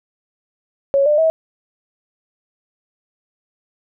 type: tone with pitch steps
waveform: sine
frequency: 554 / 597.2 / 643.8 Hz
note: C#5 / D5 / E5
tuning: -1 / +29 / -41 cents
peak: -11 dBFS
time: 0.94-1.3 s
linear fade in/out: 0 ms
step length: 120 ms
effects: none